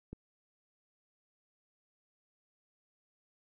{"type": "click", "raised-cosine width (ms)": 3, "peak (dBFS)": -30, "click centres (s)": 0.13, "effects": []}